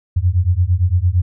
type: beating tone pair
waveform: sine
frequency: 85.4 / 94.2 Hz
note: F2 / F#2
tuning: -38 / +32 cents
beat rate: 8.8 Hz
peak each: -15 dBFS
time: 0.16-1.22 s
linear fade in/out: 10 ms
effects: none